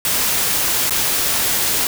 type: noise with dropouts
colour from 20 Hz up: white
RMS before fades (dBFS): -18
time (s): 0.05-1.87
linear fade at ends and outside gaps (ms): 1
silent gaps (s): 0.896-0.907
effects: none